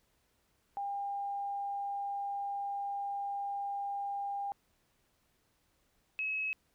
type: tone pair in turn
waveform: sine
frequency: 802 / 2571 Hz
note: G5 / E7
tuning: +39 / -44 cents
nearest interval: octave + minor sixth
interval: 2017 cents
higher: second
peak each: -34 / -32 dBFS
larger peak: second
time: 0.77-4.52 / 6.19-6.53 s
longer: first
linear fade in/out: 0 ms
effects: pink hiss -74 dBFS RMS until 6.74 s